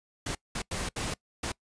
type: noise bursts at uneven times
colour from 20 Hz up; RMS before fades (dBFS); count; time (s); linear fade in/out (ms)
pink; -33; 5; 0.26-0.35 / 0.55-0.62 / 0.71-0.89 / 0.96-1.14 / 1.43-1.52; 5
effects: noise-tail reverb RT60 0.1 s tail -23 dB re dry + resampled to 22050 Hz